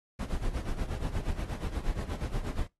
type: noise with tremolo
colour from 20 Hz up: brown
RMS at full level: -30 dBFS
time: 0.19-2.67 s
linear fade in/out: 5 ms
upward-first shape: sine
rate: 8.4 Hz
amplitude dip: 75%
effects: noise-tail reverb RT60 0.2 s tail -21 dB re dry + AAC 32 kbps